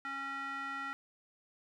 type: tone with band-pass filter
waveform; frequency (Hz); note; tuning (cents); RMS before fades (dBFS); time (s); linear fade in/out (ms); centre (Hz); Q
square; 274.2; C#4; -19; -40; 0.05-0.93; 0; 1600; 7.3
effects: none